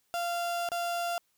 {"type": "tone with dropouts", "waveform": "35% pulse", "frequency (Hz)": 692, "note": "F5", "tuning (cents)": -16, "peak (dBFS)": -28, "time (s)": [0.14, 1.18], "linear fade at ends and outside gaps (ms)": 0, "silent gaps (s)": [0.689, 0.718], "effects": ["white hiss -73 dBFS RMS until 1.37 s"]}